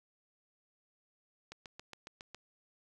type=click train; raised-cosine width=0.2 ms; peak=-29 dBFS; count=7; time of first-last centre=1.52-2.346 s; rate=7.26 Hz; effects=none